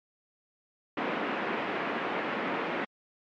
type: band-pass noise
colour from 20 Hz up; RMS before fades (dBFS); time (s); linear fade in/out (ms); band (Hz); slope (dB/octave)
pink; -32; 0.97-2.85; 5; 220 to 2500; 24
effects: MP3 64 kbps